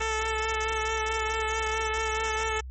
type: tone with vibrato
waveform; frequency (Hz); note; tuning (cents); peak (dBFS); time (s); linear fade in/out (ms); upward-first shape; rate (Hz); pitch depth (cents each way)
10% pulse; 440; A4; 0; -18; 0-2.61; 10; sine; 4.6; 18
effects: added 64 Hz sine -36 dBFS peak until 2.7 s + MP3 32 kbps